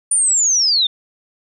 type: linear sweep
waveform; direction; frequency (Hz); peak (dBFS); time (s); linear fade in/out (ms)
sine; down; 9397 to 3520; -12; 0.11-0.87; 5
effects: none